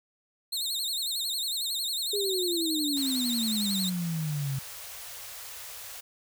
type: tone with vibrato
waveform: sawtooth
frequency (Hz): 3970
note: B7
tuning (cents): +8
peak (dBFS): -26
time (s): 0.52-3.9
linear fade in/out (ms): 10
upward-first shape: sine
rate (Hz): 11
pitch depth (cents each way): 160
type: exponential sweep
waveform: sine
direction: down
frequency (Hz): 414.3 to 132.4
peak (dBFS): -28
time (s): 2.13-4.59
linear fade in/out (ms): 5
type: band-stop noise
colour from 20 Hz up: white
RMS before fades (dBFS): -42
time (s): 2.96-6.01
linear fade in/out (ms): 10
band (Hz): 130 to 450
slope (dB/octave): 48
effects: none

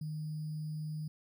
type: tone with sample-and-hold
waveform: sine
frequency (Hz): 154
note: D#3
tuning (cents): -17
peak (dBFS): -36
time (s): 0.01-1.08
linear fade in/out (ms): 5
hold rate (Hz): 4900
effects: none

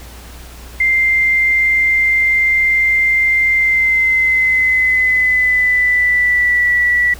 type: tone with pitch glide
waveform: sine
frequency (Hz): 2093 to 1952.8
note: C7 to B6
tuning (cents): 0 to -20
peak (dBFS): -10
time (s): 0.8-7.14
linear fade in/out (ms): 5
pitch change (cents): -120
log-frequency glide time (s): 3.51-6.71
effects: added 60 Hz sine -33 dBFS peak until 7.19 s + pink hiss -38 dBFS RMS until 7.19 s

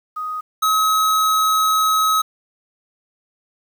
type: tone pair in turn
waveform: sine / square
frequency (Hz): 1249 / 1278.2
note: D#6 / D#6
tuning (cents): +6 / +46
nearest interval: unison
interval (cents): 40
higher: second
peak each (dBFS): -23 / -15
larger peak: second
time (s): 0.16-0.41 / 0.62-2.22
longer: second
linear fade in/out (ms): 10
effects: 8-bit

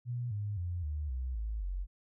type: tone with pitch steps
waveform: sine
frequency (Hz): 121.4 / 103.27 / 87.85 / 74.73 / 63.57 / 54.08 / 46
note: B2 / G#2 / F2 / D2 / C2 / A1 / F#1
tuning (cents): -29 / -9 / +11 / +31 / -49 / -29 / -9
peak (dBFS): -33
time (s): 0.05-1.87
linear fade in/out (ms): 50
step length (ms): 260
effects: none

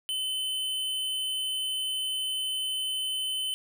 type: tone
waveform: square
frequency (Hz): 3044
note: F#7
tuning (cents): +48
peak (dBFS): -29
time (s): 0.09-3.54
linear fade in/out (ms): 0
effects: none

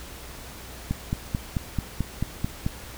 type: click train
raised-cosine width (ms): 5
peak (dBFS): -12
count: 9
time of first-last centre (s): 0.91-2.664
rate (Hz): 4.56
effects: added 60 Hz sine -45 dBFS peak until 2.97 s + pink hiss -42 dBFS RMS until 2.97 s

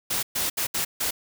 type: noise bursts at uneven times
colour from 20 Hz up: white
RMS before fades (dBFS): -26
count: 5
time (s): 0.1-0.23 / 0.35-0.5 / 0.57-0.67 / 0.74-0.85 / 1-1.11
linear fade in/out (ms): 10
effects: none

